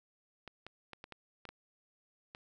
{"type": "clicks", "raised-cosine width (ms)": 0.3, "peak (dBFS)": -30, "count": 8, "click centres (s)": [0.477, 0.666, 0.933, 1.041, 1.123, 1.453, 1.49, 2.349], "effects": []}